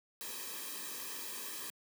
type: noise with comb filter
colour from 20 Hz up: white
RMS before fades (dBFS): -43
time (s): 0.21-1.7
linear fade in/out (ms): 0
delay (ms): 1.4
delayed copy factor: -0.95
effects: high-pass 200 Hz 12 dB/octave